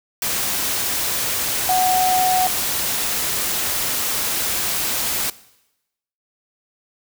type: tone in noise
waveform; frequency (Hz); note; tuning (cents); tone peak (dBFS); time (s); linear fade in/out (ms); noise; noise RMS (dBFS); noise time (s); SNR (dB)
sine; 740; F#5; 0; -15; 1.69-2.47; 2; white; -22; 0.22-5.3; +4
effects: noise-tail reverb RT60 0.9 s tail -19 dB re dry